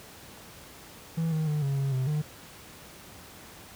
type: tone with pitch steps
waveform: triangle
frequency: 163.8 / 157.1 / 150.3 / 138.4 / 137.1 / 130 / 151.1 Hz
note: E3 / D#3 / D3 / C#3 / C#3 / C3 / D3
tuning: -11 / +17 / +40 / -2 / -19 / -11 / +50 cents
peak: -23 dBFS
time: 1.17-2.22 s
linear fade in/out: 10 ms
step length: 150 ms
effects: pink hiss -48 dBFS RMS until 3.75 s + high-pass 60 Hz 12 dB/octave